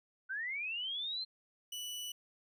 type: linear sweep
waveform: sine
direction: up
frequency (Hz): 1480 to 4186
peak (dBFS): -36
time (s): 0.29-1.25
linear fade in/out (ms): 20
type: tone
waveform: sawtooth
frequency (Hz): 2960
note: F#7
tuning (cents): 0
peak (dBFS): -37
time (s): 1.72-2.12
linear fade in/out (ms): 5
effects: none